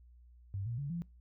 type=tone with pitch steps; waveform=sine; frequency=98 / 117.9 / 141.83 / 170.63 Hz; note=G2 / A#2 / C#3 / F3; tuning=0 / +20 / +40 / -40 cents; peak=-35 dBFS; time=0.54-1.02 s; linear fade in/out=0 ms; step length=120 ms; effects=noise-tail reverb RT60 0.3 s tail -24 dB re dry + added 60 Hz sine -56 dBFS peak until 1.2 s